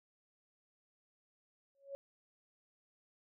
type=tone with exponential growth; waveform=sine; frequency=554.4 Hz; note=C#5; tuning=in tune; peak=-38 dBFS; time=1.75-1.95 s; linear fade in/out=0 ms; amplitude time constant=42 ms; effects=none